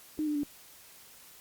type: tone with pitch steps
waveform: sine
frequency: 306.6 / 298.2 / 290.1 Hz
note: D#4 / D4 / D4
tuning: -25 / +27 / -21 cents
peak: -28 dBFS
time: 0.19-0.433 s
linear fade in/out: 0 ms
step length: 81 ms
effects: white hiss -54 dBFS RMS until 1.4 s + Opus 48 kbps